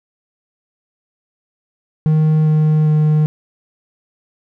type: tone with pitch steps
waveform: triangle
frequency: 155.56 / 154.31 / 153.06 Hz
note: D#3 / D#3 / D#3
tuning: 0 / -14 / -28 cents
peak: -8 dBFS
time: 2.06-3.26 s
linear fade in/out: 0 ms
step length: 400 ms
effects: none